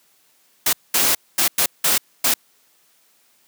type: noise bursts at uneven times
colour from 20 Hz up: white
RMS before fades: -17 dBFS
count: 6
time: 0.66-0.73 / 0.94-1.15 / 1.38-1.48 / 1.58-1.66 / 1.84-1.98 / 2.24-2.34 s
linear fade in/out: 5 ms
effects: white hiss -59 dBFS RMS until 3.47 s + high-pass 150 Hz 12 dB/octave